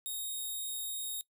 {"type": "tone", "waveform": "5% pulse", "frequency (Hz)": 3729, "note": "A#7", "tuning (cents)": 0, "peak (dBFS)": -28, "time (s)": [0.06, 1.21], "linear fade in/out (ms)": 0, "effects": ["noise-tail reverb RT60 0.1 s tail -21 dB re dry"]}